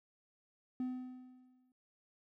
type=tone with exponential decay; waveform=triangle; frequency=253.6 Hz; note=B3; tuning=46 cents sharp; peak=-31 dBFS; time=0.8-1.72 s; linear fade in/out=2 ms; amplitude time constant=200 ms; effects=tanh soft clip ceiling -27 dBFS